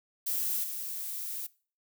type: noise with level steps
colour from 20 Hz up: violet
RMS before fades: -31 / -37 dBFS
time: 0.26-1.47 s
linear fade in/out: 10 ms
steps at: 0.63 s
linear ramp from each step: 10 ms
effects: noise-tail reverb RT60 0.4 s tail -21 dB re dry